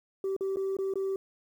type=tone with dropouts; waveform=sine; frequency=386.7 Hz; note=G4; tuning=24 cents flat; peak=-26 dBFS; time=0.24-1.16 s; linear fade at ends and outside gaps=2 ms; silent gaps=0.365-0.408 / 0.56-0.569 / 0.768-0.787 / 0.938-0.956 s; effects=tanh soft clip ceiling -26 dBFS + 10-bit